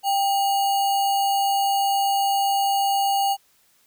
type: tone with sample-and-hold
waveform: sine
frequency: 791 Hz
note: G5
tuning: 15 cents sharp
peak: -18 dBFS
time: 0.03-3.37 s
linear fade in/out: 50 ms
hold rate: 3675 Hz
effects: white hiss -61 dBFS RMS until 3.86 s